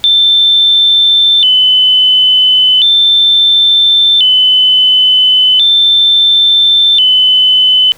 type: tone with vibrato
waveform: sine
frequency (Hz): 3277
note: G#7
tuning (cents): -24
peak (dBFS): -4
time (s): 0.04-7.92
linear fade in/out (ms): 0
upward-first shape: square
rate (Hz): 0.36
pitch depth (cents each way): 140
effects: pink hiss -40 dBFS RMS until 7.97 s